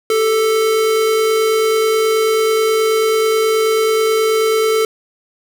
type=tone pair together; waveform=square; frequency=392 / 441.3 Hz; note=G4 / A4; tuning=0 / +5 cents; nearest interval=major second; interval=205 cents; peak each=-25 / -13 dBFS; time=0.1-4.85 s; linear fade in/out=2 ms; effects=none